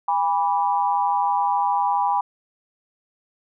sine tone cluster, 811 / 983 / 1162 Hz, G#5 / B5 / D6, -41 / -8 / -19 cents, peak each -21 / -21 / -30 dBFS, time 0.08-2.21 s, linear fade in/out 5 ms, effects none

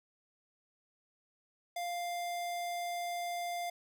square tone, 698.5 Hz, F5, in tune, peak -36 dBFS, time 1.76-3.7 s, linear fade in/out 5 ms, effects none

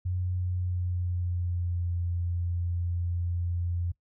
sine tone with pitch glide, 90.6 to 87.01 Hz, F#2 to F2, -36 to -6 cents, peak -27 dBFS, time 0.05-3.92 s, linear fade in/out 10 ms, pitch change -70 cents, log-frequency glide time 0.36-1.94 s, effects noise-tail reverb RT60 0.1 s tail -20 dB re dry

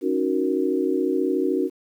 sine chord, D# minor seventh, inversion third, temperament equal, 277.2 / 311.1 / 370 / 466.2 Hz, C#4 / D#4 / F#4 / A#4, 0 / 0 / 0 / 0 cents, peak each -25 / -26 / -23 / -28 dBFS, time 0.01-1.7 s, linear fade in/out 50 ms, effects 9-bit

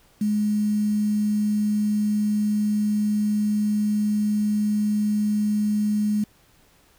sine tone with quantisation, 210 Hz, G#3, 19 cents sharp, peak -19 dBFS, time 0.21-6.24 s, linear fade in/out 5 ms, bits 7, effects pink hiss -58 dBFS RMS until 6.98 s

